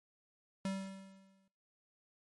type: tone with exponential decay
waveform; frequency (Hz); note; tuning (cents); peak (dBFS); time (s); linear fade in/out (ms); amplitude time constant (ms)
square; 193.1; G3; -26; -34; 0.65-1.48; 2; 180
effects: noise-tail reverb RT60 0.9 s tail -26 dB re dry + MP3 48 kbps